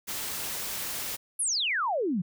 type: noise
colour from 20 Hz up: white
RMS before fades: -34 dBFS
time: 0.07-1.17 s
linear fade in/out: 20 ms
type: exponential sweep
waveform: sine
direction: down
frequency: 11400 to 161.8 Hz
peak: -25 dBFS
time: 1.39-2.22 s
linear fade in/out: 10 ms
effects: none